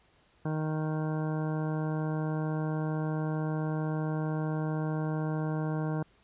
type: harmonic tone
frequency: 155.56 Hz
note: D#3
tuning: in tune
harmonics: 1 / 2 / 3 / 4 / 5 / 6 / 7 / 9 / 10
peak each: -30 / -36 / -40 / -42 / -44 / -46 / -47 / -49 / -50 dBFS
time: 0.45-6.03 s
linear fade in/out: 5 ms
effects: pink hiss -65 dBFS RMS until 6.23 s + resampled to 8000 Hz